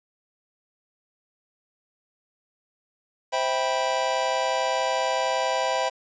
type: chord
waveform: square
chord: C major seventh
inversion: none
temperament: just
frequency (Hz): 523.3 / 654.1 / 784.9 / 981.1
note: C5 / E5 / G5 / B5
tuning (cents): 0 / -14 / +2 / -12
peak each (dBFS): -29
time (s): 3.32-5.9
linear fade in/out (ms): 20
effects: resampled to 16000 Hz + 8-bit